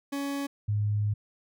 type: tone pair in turn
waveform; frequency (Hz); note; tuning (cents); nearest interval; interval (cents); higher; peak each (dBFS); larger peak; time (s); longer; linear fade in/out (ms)
40% pulse / sine; 280 / 104.4; C#4 / G#2; +18 / +10; octave + perfect fourth; 1708; first; -29 / -24; second; 0.12-0.47 / 0.68-1.14; second; 10
effects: none